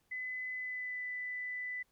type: tone with pitch glide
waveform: sine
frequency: 2014 to 1993.2 Hz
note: B6 to B6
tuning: +33 to +15 cents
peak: -37 dBFS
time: 0.11-1.83 s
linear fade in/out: 10 ms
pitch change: -18 cents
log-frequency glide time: 0.52-1.05 s
effects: pink hiss -75 dBFS RMS until 1.91 s